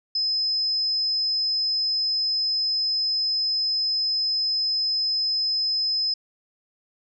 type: tone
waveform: sine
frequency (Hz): 5100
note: D#8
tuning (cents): +42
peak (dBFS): -21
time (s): 0.15-6.14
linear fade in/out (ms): 5
effects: none